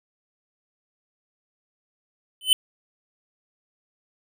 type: tone with exponential growth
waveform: square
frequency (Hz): 3036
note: F#7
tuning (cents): +44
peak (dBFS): -10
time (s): 2.41-2.53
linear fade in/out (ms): 1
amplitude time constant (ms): 26
effects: none